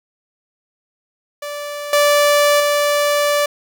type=tone with level steps; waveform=sawtooth; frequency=583 Hz; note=D5; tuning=13 cents flat; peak=-21 / -7 / -10 dBFS; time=1.42-3.46 s; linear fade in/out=5 ms; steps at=1.93 / 2.6 s; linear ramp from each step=2 ms; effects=none

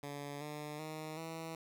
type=tone with pitch steps; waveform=10% pulse; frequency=143.4 / 149.58 / 156.02 / 162.74 Hz; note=D3 / D3 / D#3 / E3; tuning=-41 / +32 / +5 / -22 cents; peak=-34 dBFS; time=0.03-1.55 s; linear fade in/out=2 ms; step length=380 ms; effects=none

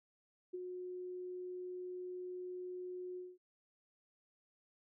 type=tone with ADSR envelope; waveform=sine; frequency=363 Hz; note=F#4; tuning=33 cents flat; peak=-38 dBFS; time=0.53-3.38 s; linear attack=15 ms; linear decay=22 ms; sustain=-4 dB; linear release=210 ms; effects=none

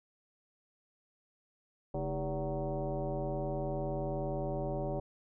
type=tone with frequency modulation; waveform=sine; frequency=217.7 Hz; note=A3; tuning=18 cents flat; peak=-32 dBFS; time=1.94-5 s; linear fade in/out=5 ms; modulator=178 Hz; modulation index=2.9; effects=none

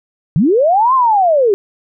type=linear two-way sweep; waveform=sine; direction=up then down; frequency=131.4 to 1075 to 379.5 Hz; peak=-8 dBFS; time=0.36-1.54 s; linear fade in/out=0 ms; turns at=0.94 s; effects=none

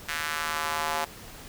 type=tone with high-pass filter sweep; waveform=square; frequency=78.1 Hz; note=D#2; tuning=7 cents sharp; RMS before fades=-30 dBFS; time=0.08-1.05 s; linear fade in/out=10 ms; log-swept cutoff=1700 to 780 Hz; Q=1.8; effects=pink hiss -45 dBFS RMS until 1.48 s

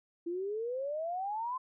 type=exponential sweep; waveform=sine; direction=up; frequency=333.4 to 1046.5 Hz; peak=-33 dBFS; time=0.26-1.58 s; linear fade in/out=10 ms; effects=none

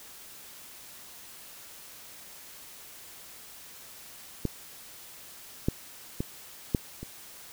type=clicks; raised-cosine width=3 ms; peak=-14 / -11 / -16 / -10 / -25 dBFS; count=5; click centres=4.453 / 5.685 / 6.205 / 6.748 / 7.03 s; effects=white hiss -48 dBFS RMS until 7.52 s

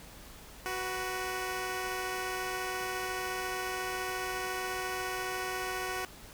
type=tone pair together; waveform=10% pulse; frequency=371.6 / 490.7 Hz; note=F#4 / B4; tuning=+7 / -11 cents; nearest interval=perfect fourth; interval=482 cents; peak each=-26 / -32 dBFS; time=0.66-6.05 s; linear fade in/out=0 ms; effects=added 50 Hz sine -56 dBFS peak until 6.33 s + pink hiss -51 dBFS RMS until 6.33 s

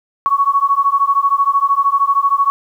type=beating tone pair; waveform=sine; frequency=1109 / 1122 Hz; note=C#6 / C#6; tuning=0 / +21 cents; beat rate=13 Hz; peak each=-14 / -14 dBFS; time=0.26-2.5 s; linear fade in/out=0 ms; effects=8-bit

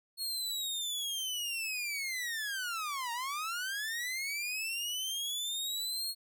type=linear two-way sweep; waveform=sawtooth; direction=down then up; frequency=4331 to 920 to 4331 Hz; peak=-31 dBFS; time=0.17-6.15 s; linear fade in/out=50 ms; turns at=3.12 s; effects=none

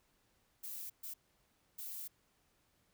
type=noise bursts at uneven times; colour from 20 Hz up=violet; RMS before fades=-45 dBFS; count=3; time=0.63-0.9 / 1.03-1.14 / 1.78-2.08 s; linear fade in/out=10 ms; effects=pink hiss -75 dBFS RMS until 2.93 s

